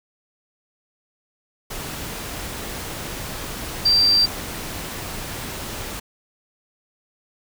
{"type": "tone in noise", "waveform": "sine", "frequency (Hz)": 4699, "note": "D8", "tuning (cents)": 0, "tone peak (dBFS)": -13, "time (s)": [3.85, 4.26], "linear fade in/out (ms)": 10, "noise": "pink", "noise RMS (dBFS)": -31, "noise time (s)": [1.7, 6], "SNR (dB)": 15, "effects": []}